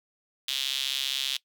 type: tone with high-pass filter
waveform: sawtooth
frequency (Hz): 135.1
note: C#3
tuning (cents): -44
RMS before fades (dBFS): -30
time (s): 0.48-1.37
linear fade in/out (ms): 5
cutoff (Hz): 3400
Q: 4.8
effects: noise-tail reverb RT60 0.1 s tail -20 dB re dry